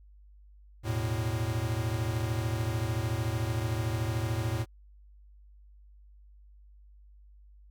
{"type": "chord", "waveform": "square", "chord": "E suspended fourth", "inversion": "none", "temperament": "equal", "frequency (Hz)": [82.41, 110, 123.47], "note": ["E2", "A2", "B2"], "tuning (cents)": [0, 0, 0], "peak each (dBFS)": [-37, -31, -36], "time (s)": [0.83, 4.66], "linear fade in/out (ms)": 50, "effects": ["added 50 Hz sine -52 dBFS peak until 7.7 s"]}